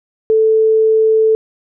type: tone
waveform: sine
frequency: 440 Hz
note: A4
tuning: in tune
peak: -8 dBFS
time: 0.3-1.35 s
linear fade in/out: 0 ms
effects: none